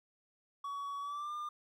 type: tone with pitch glide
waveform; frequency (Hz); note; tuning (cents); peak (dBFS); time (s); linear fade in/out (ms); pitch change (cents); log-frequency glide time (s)
triangle; 1128 to 1202; C#6 to D6; +30 to +40; -36; 0.64-1.49; 5; +110; 1-1.33
effects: 13-bit